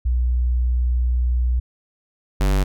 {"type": "tone pair in turn", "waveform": ["sine", "square"], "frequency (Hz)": [61.2, 48.44], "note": ["B1", "G1"], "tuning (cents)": [-15, -20], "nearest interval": "major third", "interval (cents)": 405, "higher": "first", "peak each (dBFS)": -16, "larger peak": "neither", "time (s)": [[0.05, 1.6], [2.4, 2.64]], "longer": "first", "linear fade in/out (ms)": 10, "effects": []}